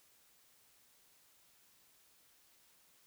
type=silence; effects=white hiss -68 dBFS RMS until 3.06 s